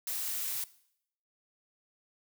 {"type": "noise", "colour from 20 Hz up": "blue", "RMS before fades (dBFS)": -35, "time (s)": [0.07, 0.64], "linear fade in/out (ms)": 2, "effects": ["noise-tail reverb RT60 0.7 s tail -19 dB re dry"]}